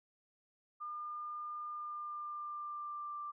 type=tone with pitch glide; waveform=sine; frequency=1206 to 1180.5 Hz; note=D6 to D6; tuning=+46 to +9 cents; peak=-40 dBFS; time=0.8-3.32 s; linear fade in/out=20 ms; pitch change=-37 cents; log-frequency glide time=1.67-3.21 s; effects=none